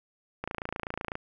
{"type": "click train", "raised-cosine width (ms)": 0.5, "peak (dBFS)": -18, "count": 21, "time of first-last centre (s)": [0.44, 1.154], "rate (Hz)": 28, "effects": []}